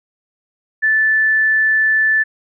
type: tone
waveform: sine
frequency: 1753 Hz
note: A6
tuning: 7 cents flat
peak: -11 dBFS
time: 0.82-2.24 s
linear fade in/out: 20 ms
effects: none